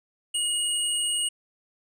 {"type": "tone pair together", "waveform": "sine", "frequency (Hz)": [2888, 8654], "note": ["F#7", "C#9"], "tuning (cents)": [-43, -43], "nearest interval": "octave + perfect fifth", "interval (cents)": 1900, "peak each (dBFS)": -25, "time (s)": [0.34, 1.29], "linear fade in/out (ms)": 10, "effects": ["tanh soft clip ceiling -19 dBFS"]}